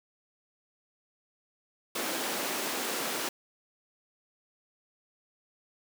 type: high-pass noise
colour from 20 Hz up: pink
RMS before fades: -33 dBFS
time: 1.95-3.29 s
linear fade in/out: 5 ms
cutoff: 250 Hz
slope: 24 dB/octave
effects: none